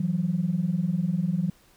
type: tone pair together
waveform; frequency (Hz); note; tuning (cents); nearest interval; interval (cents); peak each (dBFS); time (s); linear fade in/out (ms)
sine; 164.92 / 185; E3 / F#3; +1 / 0; major second; 199; -25; 0-1.5; 5
effects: tanh soft clip ceiling -15 dBFS + pink hiss -59 dBFS RMS until 1.76 s